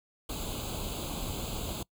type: noise with comb filter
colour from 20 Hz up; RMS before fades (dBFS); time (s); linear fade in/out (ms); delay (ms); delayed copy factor
pink; -36; 0.29-1.83; 5; 0.27; +0.9
effects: noise-tail reverb RT60 0.1 s tail -24 dB re dry